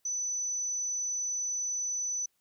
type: tone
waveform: sine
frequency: 5990 Hz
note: F#8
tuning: 20 cents sharp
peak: -30 dBFS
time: 0.05-2.26 s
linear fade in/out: 5 ms
effects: white hiss -75 dBFS RMS until 2.4 s